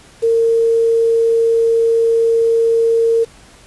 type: tone with quantisation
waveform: sine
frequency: 457.9 Hz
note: A#4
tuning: 31 cents flat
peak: -10 dBFS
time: 0.22-3.25 s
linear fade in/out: 20 ms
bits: 6
effects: pink hiss -44 dBFS RMS until 3.66 s + resampled to 24000 Hz